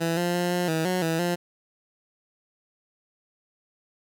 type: tone with pitch steps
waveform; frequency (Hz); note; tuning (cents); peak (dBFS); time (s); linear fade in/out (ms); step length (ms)
15% pulse; 166.2 / 175 / 176.3 / 177.5 / 160.6 / 182.8 / 163.3 / 175; E3 / F3 / F3 / F3 / E3 / F#3 / E3 / F3; +15 / +4 / +17 / +28 / -45 / -21 / -16 / +4; -17; 0-1.36; 20; 170
effects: none